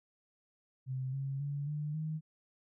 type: tone with pitch steps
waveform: sine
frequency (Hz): 130.5 / 136.51 / 142.81 / 149.39 / 156.27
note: C3 / C#3 / D3 / D3 / D#3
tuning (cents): -4 / -26 / -48 / +30 / +8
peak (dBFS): -34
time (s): 0.86-2.21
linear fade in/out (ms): 50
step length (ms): 270
effects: none

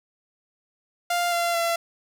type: tone with pitch steps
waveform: sawtooth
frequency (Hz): 698.5 / 687.7 / 677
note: F5 / F5 / E5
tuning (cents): 0 / -27 / +46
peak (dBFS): -18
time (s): 1.1-1.76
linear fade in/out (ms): 5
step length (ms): 220
effects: none

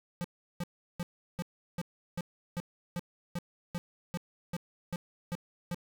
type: tone bursts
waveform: square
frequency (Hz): 174.61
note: F3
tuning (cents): 0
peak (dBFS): -33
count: 15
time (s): 0.21-5.745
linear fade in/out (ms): 0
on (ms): 33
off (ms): 360
effects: none

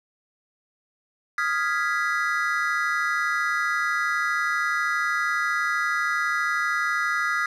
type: chord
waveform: triangle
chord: F half-diminished seventh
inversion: third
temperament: equal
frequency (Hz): 1244.5 / 1396.9 / 1661.2 / 1975.5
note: Eb6 / F6 / Ab6 / Cb7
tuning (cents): 0 / 0 / 0 / 0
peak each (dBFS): -26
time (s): 1.38-7.46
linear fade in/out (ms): 2
effects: none

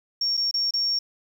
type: tone with dropouts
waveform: sine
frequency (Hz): 5520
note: F8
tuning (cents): -21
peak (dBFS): -21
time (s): 0.21-0.99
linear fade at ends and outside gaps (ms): 5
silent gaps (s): 0.37-0.374 / 0.512-0.54 / 0.709-0.737
effects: 8-bit

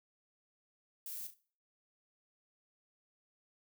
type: noise with echo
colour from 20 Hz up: violet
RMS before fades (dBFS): -44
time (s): 1.06-1.27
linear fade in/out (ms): 2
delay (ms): 35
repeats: 2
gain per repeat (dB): -9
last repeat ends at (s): 1.34
effects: noise-tail reverb RT60 0.4 s tail -17 dB re dry

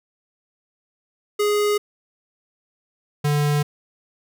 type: tone pair in turn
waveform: square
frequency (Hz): 415.3 / 146.83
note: G#4 / D3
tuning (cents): 0 / 0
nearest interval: octave + tritone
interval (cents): 1800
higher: first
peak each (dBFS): -18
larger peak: neither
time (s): 1.39-1.78 / 3.24-3.63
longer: neither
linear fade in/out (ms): 10
effects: none

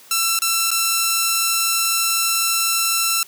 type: tone with dropouts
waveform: 5% pulse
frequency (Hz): 1342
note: E6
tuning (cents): +31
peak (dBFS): -5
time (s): 0.11-3.23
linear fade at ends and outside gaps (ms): 2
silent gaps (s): 0.39-0.419 / 0.706-0.714
effects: white hiss -46 dBFS RMS until 3.27 s + high-pass 150 Hz 12 dB/octave

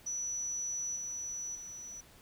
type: tone with level steps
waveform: sine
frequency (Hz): 5920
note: F#8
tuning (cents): 0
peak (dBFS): -34 / -37 / -43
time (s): 0.06-2.01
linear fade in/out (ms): 10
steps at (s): 0.96 / 1.55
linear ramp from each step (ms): 2
effects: pink hiss -59 dBFS RMS until 2.21 s

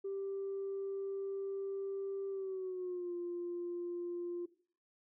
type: tone with pitch glide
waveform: sine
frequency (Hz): 392 to 349.2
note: G4 to F4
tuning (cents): 0 to 0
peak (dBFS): -36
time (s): 0.04-4.46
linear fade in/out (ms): 10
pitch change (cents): -200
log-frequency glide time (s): 2.29-3.14
effects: noise-tail reverb RT60 0.5 s tail -18 dB re dry + tanh soft clip ceiling -33 dBFS

